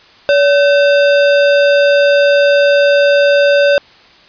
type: tone with sample-and-hold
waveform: sine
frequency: 570 Hz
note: C#5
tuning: 48 cents sharp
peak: -6 dBFS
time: 0.29-3.78 s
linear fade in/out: 0 ms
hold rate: 2100 Hz
effects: white hiss -43 dBFS RMS until 4.28 s + resampled to 11025 Hz